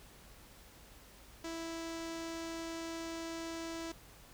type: tone with low-pass filter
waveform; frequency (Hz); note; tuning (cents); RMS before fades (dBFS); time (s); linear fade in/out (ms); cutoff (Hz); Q
sawtooth; 329.6; E4; 0; -42; 1.44-3.92; 5; 6600; 1.8
effects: added 50 Hz sine -61 dBFS peak until 4.33 s + pink hiss -58 dBFS RMS until 4.33 s